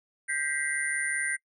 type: tone cluster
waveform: sine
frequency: 1580 / 1931 / 2076 / 9180 Hz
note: G6 / B6 / C7 / D9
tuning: +13 / -39 / -14 / -40 cents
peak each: -32 / -32 / -34 / -34 dBFS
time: 0.28-1.37 s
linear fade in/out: 20 ms
effects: noise-tail reverb RT60 0.1 s tail -25 dB re dry